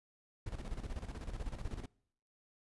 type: noise with tremolo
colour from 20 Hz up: brown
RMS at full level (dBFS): -40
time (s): 0.46-1.86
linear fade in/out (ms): 5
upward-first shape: square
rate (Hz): 16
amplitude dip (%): 65
effects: noise-tail reverb RT60 0.7 s tail -25 dB re dry + resampled to 24000 Hz